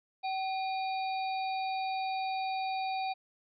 harmonic tone with a mistuned harmonic, 764 Hz, G5, 45 cents flat, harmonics 1 / 3 / 5 / 6, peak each -31 / -41 / -45 / -47 dBFS, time 0.23-3.14 s, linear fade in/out 20 ms, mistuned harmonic 3, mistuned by +100 cents, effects MP3 96 kbps

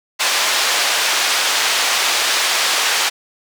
white band-pass noise, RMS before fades -17 dBFS, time 0.19-3.1 s, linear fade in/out 20 ms, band 640 to 5100 Hz, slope 12 dB/octave, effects none

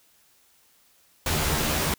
pink noise with comb filter, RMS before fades -25 dBFS, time 1.26-1.94 s, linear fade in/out 2 ms, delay 13 ms, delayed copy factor +0.95, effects white hiss -61 dBFS RMS until 1.98 s

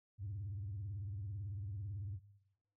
sine tone with vibrato, 99.5 Hz, G2, 26 cents sharp, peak -39 dBFS, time 0.18-2.2 s, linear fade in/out 50 ms, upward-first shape sine, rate 18 Hz, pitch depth 160 cents each way, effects noise-tail reverb RT60 0.9 s tail -18 dB re dry + tanh soft clip ceiling -37 dBFS

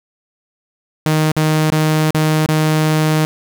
sawtooth tone with dropouts, 155.56 Hz, D#3, in tune, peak -8 dBFS, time 1.06-3.25 s, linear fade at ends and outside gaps 0 ms, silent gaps 1.318-1.366 / 1.702-1.721 / 2.106-2.146 / 2.462-2.488 s, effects none

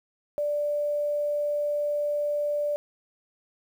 sine tone with quantisation, 587.3 Hz, D5, in tune, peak -24 dBFS, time 0.38-2.76 s, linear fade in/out 0 ms, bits 9, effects none

